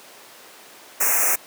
white band-stop noise, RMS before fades -19 dBFS, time 1-1.36 s, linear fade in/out 10 ms, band 2600 to 5600 Hz, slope 96 dB/octave, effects pink hiss -44 dBFS RMS until 1.46 s + high-pass 400 Hz 12 dB/octave

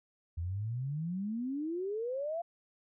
sine exponential sweep, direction up, 80.9 to 698.5 Hz, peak -33 dBFS, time 0.37-2.42 s, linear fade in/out 10 ms, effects none

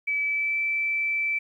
sine tone with pitch glide, 2297 to 2324 Hz, D7 to D7, -39 to -19 cents, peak -23 dBFS, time 0.07-1.39 s, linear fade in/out 10 ms, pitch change +20 cents, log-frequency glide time 0.21-0.58 s, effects 10-bit

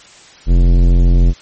sine tone with tanh clipping, 43.65 Hz, F1, in tune, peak -8 dBFS, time 0.46-1.34 s, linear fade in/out 50 ms, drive 16 dB, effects white hiss -41 dBFS RMS until 1.41 s + MP3 32 kbps

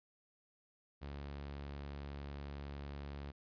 sawtooth tone, 70.9 Hz, C#2, 40 cents sharp, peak -40 dBFS, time 1.01-3.32 s, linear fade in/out 20 ms, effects resampled to 11025 Hz

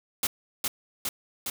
white noise with echo, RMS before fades -26 dBFS, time 0.23-0.27 s, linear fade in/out 2 ms, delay 410 ms, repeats 3, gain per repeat -2 dB, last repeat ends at 1.5 s, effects none

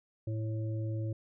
harmonic tone, 110 Hz, A2, in tune, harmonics 1 / 3 / 5, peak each -32 / -42 / -46 dBFS, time 0.27-1.13 s, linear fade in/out 5 ms, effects none

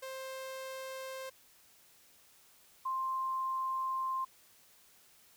sawtooth / sine tone pair in turn, 527 / 1050.7 Hz, C5 / C6, +12 / +7 cents, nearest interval octave, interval 1195 cents, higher second, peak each -37 / -32 dBFS, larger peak second, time 0.02-1.3 / 2.85-4.25 s, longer second, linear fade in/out 10 ms, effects white hiss -63 dBFS RMS until 5.36 s

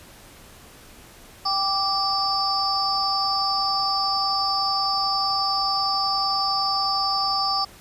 sine tone cluster, 784 / 1172 / 4661 / 5250 Hz, G5 / D6 / D8 / E8, 0 / -4 / -14 / -8 cents, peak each -26 dBFS, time 1.45-7.65 s, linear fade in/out 10 ms, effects pink hiss -47 dBFS RMS until 7.8 s + resampled to 32000 Hz

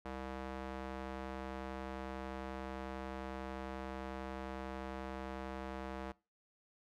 square tone with band-pass filter, 65.6 Hz, C2, 5 cents sharp, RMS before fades -44 dBFS, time 0.05-6.12 s, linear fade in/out 5 ms, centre 800 Hz, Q 0.64, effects noise-tail reverb RT60 0.3 s tail -22 dB re dry

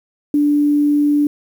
sine tone, 292.5 Hz, D4, 7 cents flat, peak -11 dBFS, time 0.34-1.27 s, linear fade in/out 2 ms, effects 7-bit

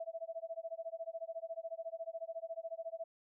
sine tone with tremolo, 659.3 Hz, E5, in tune, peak -37 dBFS, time 0-3.04 s, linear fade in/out 5 ms, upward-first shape sine, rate 14 Hz, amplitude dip 100%, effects none

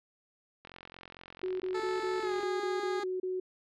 click train, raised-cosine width 0.3 ms, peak -31 dBFS, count 80, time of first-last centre 0.65-2.429 s, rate 44.4 Hz
sine tone bursts, 370 Hz, F#4, in tune, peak -31 dBFS, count 10, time 1.43-3.4 s, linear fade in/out 5 ms, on 170 ms, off 30 ms
15% pulse tone with pitch glide, 437.2 to 410.3 Hz, A4 to G#4, -11 to -21 cents, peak -28 dBFS, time 1.74-3.04 s, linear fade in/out 10 ms, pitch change -110 cents, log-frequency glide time 2.22-2.33 s
effects low-pass 5000 Hz 12 dB/octave

